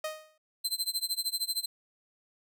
sawtooth tone with exponential decay, 622.3 Hz, D#5, in tune, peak -26 dBFS, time 0.04-0.38 s, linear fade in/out 5 ms, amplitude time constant 72 ms
sawtooth tone with tremolo, 4096 Hz, C8, 38 cents flat, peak -24 dBFS, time 0.64-1.66 s, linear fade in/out 10 ms, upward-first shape sine, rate 13 Hz, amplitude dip 95%
effects none

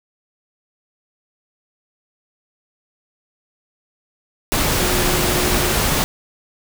sine tone in noise, 360.1 Hz, F#4, 47 cents flat, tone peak -24 dBFS, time 4.8-5.72 s, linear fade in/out 0 ms, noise pink, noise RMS -18 dBFS, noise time 4.52-6.04 s, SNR -9 dB, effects none

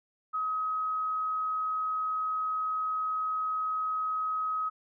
sine tone, 1269 Hz, D#6, 34 cents sharp, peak -28 dBFS, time 0.33-4.7 s, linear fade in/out 20 ms, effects none

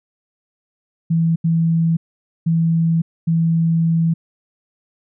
sine tone bursts at uneven times, 164.81 Hz, E3, in tune, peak -13 dBFS, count 4, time 1.1-1.36 / 1.44-1.97 / 2.46-3.02 / 3.27-4.14 s, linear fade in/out 10 ms, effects none

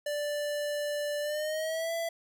square tone with pitch glide, 587.3 to 666.9 Hz, D5 to E5, 0 to +20 cents, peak -31 dBFS, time 0.06-2.09 s, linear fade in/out 5 ms, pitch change +220 cents, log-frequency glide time 1.21-1.93 s, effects none

